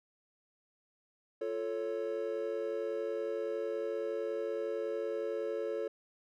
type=chord; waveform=triangle; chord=F augmented; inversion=none; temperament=equal; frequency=349.2 / 440 / 554.4 Hz; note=F4 / A4 / C#5; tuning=0 / 0 / 0 cents; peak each=-39 / -34 / -36 dBFS; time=1.41-5.88 s; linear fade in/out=5 ms; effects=none